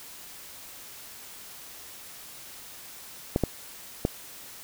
clicks, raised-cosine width 2 ms, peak -9 dBFS, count 3, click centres 3.361 / 3.437 / 4.051 s, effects white hiss -45 dBFS RMS until 4.63 s

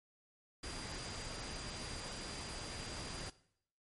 sine tone in noise, 4800 Hz, D8, 37 cents sharp, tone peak -51 dBFS, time 0.63-3.3 s, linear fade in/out 5 ms, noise pink, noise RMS -45 dBFS, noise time 0.63-3.3 s, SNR -9 dB, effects noise-tail reverb RT60 0.7 s tail -19 dB re dry + MP3 48 kbps

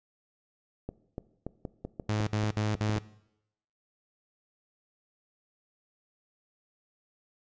clicks, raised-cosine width 2 ms, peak -22 dBFS, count 11, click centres 0.89 / 1.181 / 1.466 / 1.652 / 1.85 / 1.998 / 2.203 / 2.437 / 2.752 / 2.895 / 2.964 s
sawtooth tone bursts, 106.5 Hz, G#2, 44 cents sharp, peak -23 dBFS, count 4, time 2.09-2.987 s, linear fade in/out 0 ms, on 180 ms, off 59 ms
effects noise-tail reverb RT60 0.8 s tail -19 dB re dry + resampled to 16000 Hz

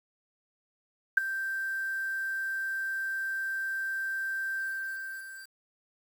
sine tone with ADSR envelope, 1568 Hz, G6, in tune, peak -14 dBFS, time 1.17-5.58 s, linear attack 7 ms, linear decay 9 ms, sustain -16 dB, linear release 1000 ms, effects 8-bit

